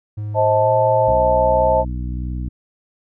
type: tone with pitch glide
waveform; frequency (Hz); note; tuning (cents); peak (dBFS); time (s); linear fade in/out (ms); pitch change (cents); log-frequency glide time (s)
triangle; 105.3 to 114.17; G#2 to A#2; +24 to -36; -21; 0.17-1.12; 10; +140; 0.58-0.7
type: chord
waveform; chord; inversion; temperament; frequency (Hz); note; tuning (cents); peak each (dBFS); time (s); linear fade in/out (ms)
sine; A diminished; first; just; 528 / 633.6 / 880; C5 / Eb5 / A5; +16 / +31 / 0; -17; 0.34-1.85; 50
type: harmonic tone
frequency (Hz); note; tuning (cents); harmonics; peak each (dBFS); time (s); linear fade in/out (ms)
61.74; B1; 0; 1 / 2 / 3 / 4 / 5; -23 / -29 / -33 / -35 / -37; 1.07-2.49; 10
effects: none